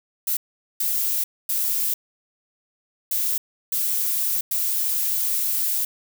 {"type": "noise bursts at uneven times", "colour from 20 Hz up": "violet", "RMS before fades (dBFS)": -23, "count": 6, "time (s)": [[0.27, 0.37], [0.8, 1.24], [1.49, 1.94], [3.11, 3.38], [3.72, 4.41], [4.51, 5.85]], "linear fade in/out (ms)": 5, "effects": []}